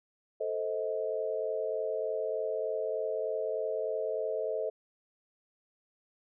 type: chord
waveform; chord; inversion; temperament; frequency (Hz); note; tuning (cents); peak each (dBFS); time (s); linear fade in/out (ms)
sine; A diminished; none; equal with one note detuned; 440 / 523.3 / 633.1; A4 / C5 / Eb5; 0 / 0 / +30; -34 / -36 / -34; 0.4-4.7; 10
effects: none